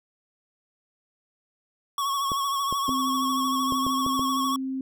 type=tone with vibrato; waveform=square; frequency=1108.7 Hz; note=C#6; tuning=in tune; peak=-25 dBFS; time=1.98-4.56 s; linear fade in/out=2 ms; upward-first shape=sine; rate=13 Hz; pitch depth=43 cents each way
type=clicks; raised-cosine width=2 ms; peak=-19 dBFS; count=7; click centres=2.318 / 2.726 / 2.892 / 3.723 / 3.866 / 4.064 / 4.194 s
type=tone with pitch glide; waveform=sine; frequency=261.6 to 264.2 Hz; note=C4 to C4; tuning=0 to +17 cents; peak=-27 dBFS; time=2.88-4.81 s; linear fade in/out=2 ms; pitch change=+17 cents; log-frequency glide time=3.8-4.5 s
effects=none